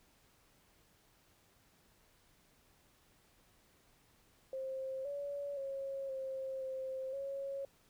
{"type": "tone with pitch steps", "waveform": "sine", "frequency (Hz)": [529, 569, 545, 531, 526, 550], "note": ["C5", "C#5", "C#5", "C5", "C5", "C#5"], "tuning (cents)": [19, 45, -29, 25, 9, -14], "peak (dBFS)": -38, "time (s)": [4.53, 7.65], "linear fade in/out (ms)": 2, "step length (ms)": 520, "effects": ["pink hiss -69 dBFS RMS until 7.89 s"]}